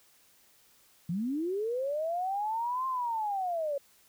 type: linear two-way sweep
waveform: sine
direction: up then down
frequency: 158.8 to 1059 to 549 Hz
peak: -29 dBFS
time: 1.09-3.78 s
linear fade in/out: 5 ms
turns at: 2.87 s
effects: white hiss -63 dBFS RMS until 4.08 s